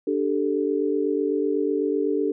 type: chord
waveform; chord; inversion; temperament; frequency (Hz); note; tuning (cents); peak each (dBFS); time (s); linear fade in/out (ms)
sine; D suspended fourth; none; equal; 293.7 / 392 / 440; D4 / G4 / A4; 0 / 0 / 0; -25; 0.07-2.32; 5
effects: none